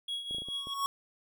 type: tone with tremolo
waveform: triangle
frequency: 3322 Hz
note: G#7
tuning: in tune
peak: -30 dBFS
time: 0.08-0.74 s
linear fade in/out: 5 ms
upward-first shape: triangle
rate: 4.7 Hz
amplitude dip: 70%
type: clicks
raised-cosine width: 2 ms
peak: -33 dBFS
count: 6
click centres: 0.31 / 0.347 / 0.384 / 0.42 / 0.486 / 0.671 s
type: tone with exponential growth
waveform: square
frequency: 1108.7 Hz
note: C#6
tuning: in tune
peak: -27 dBFS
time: 0.45-0.86 s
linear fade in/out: 0 ms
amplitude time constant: 88 ms
effects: none